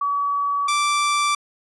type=tone pair in turn; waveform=sine / sawtooth; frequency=1138 / 1170.7 Hz; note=C#6 / D6; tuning=+45 / -6 cents; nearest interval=unison; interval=49 cents; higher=second; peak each=-19 / -14 dBFS; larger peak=second; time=0.01-0.68 / 0.68-1.35 s; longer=neither; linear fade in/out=5 ms; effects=resampled to 24000 Hz